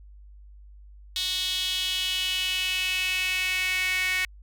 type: tone with high-pass filter sweep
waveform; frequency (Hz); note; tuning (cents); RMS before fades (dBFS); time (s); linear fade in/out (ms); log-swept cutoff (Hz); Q
sawtooth; 370; F#4; 0; -27; 1.16-4.25; 0; 3600 to 2100; 5
effects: added 50 Hz sine -45 dBFS peak until 4.42 s